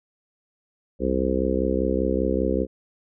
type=harmonic tone; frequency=65.1 Hz; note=C2; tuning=8 cents flat; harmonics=1 / 3 / 4 / 5 / 6 / 7 / 8; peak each=-28 / -28 / -28 / -28 / -28 / -28 / -28 dBFS; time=0.99-2.67 s; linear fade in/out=50 ms; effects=none